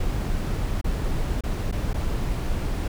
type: noise with dropouts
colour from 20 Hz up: brown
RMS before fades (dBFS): -25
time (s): 0-2.88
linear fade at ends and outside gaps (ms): 5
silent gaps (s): 0.813-0.842 / 1.409-1.436 / 1.715-1.724 / 1.932-1.941
effects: none